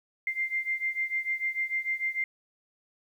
sine beating tone pair, 2093 / 2099.7 Hz, C7 / C7, 0 / +6 cents, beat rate 6.7 Hz, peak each -30 / -32 dBFS, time 0.27-2.24 s, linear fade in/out 2 ms, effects 10-bit

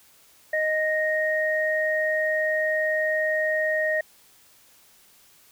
sine tone pair together, 622.3 / 1864.8 Hz, D#5 / A#6, 0 / 0 cents, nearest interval octave + perfect fifth, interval 1900 cents, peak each -24 dBFS, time 0.53-4.01 s, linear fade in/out 5 ms, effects white hiss -56 dBFS RMS until 5.51 s

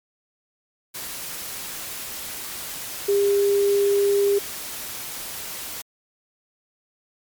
sine tone in noise, 402.1 Hz, G4, 44 cents sharp, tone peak -16 dBFS, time 3.08-4.39 s, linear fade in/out 10 ms, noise white, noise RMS -33 dBFS, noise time 0.94-5.82 s, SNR +14 dB, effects MP3 96 kbps

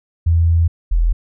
sine tone pair in turn, 83.5 / 41.75 Hz, E2 / E1, +23 / +23 cents, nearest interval octave, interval 1200 cents, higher first, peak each -10 / -11 dBFS, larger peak first, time 0.26-0.68 / 0.91-1.13 s, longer first, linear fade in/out 10 ms, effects none

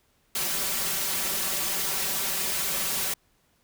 white noise with comb filter, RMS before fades -28 dBFS, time 0.35-3.14 s, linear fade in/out 5 ms, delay 5.2 ms, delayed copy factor +1, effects pink hiss -67 dBFS RMS until 3.63 s

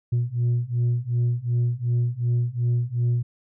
sine beating tone pair, 119 / 121.7 Hz, A#2 / B2, +36 / -25 cents, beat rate 2.7 Hz, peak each -22 / -21 dBFS, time 0.12-3.23 s, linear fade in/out 10 ms, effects tanh soft clip ceiling -17 dBFS

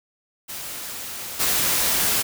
white noise with level steps, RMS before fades -33 / -21 dBFS, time 0.48-2.23 s, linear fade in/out 20 ms, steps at 1.39 s, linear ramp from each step 20 ms, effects none

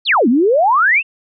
sine exponential two-way sweep, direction down then up, 4699 to 220 to 2801 Hz, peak -9 dBFS, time 0.05-1.03 s, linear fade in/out 50 ms, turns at 0.28 s, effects none

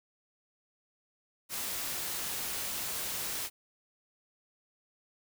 white noise, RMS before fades -36 dBFS, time 1.49-3.5 s, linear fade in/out 50 ms, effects none

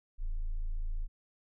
sine tone, 27.5 Hz, A0, in tune, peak -28 dBFS, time 0.18-1.08 s, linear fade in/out 50 ms, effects tanh soft clip ceiling -30 dBFS

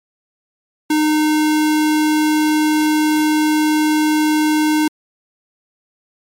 square tone, 306.4 Hz, D#4, 27 cents flat, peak -13 dBFS, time 0.9-4.88 s, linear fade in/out 5 ms, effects MP3 64 kbps

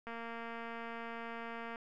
click train, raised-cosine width 0.5 ms, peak -30 dBFS, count 391, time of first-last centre 0.07-1.758 s, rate 231 Hz, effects none

